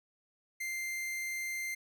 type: tone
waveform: 45% pulse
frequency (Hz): 2093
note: C7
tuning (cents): 0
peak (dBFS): -35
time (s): 0.6-1.75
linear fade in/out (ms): 10
effects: none